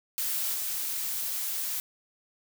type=noise with level steps; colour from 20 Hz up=blue; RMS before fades=-30 / -32 dBFS; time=0.18-1.8 s; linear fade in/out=0 ms; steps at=0.54 s; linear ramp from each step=5 ms; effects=none